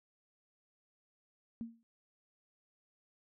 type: tone with exponential decay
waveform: sine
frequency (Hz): 230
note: A#3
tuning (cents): -23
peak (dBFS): -35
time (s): 1.61-1.83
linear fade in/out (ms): 0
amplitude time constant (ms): 47
effects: none